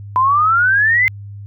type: exponential sweep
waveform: sine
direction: up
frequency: 999 to 2093 Hz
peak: -10 dBFS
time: 0.16-1.08 s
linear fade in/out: 0 ms
effects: added 101 Hz sine -29 dBFS peak until 1.46 s